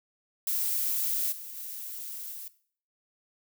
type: noise with level steps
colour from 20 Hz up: violet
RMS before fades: -29 / -42 / -39 / -41 dBFS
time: 0.47-2.48 s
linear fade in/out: 2 ms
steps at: 1.31 / 1.55 / 2.31 s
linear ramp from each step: 20 ms
effects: noise-tail reverb RT60 0.5 s tail -17 dB re dry